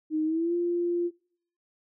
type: tone with pitch glide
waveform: sine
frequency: 311.1 to 347.2 Hz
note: D#4 to F4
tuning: 0 to -10 cents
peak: -24 dBFS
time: 0.1-1.11 s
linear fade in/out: 50 ms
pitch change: +190 cents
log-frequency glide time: 0.24-0.54 s
effects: noise-tail reverb RT60 0.6 s tail -23 dB re dry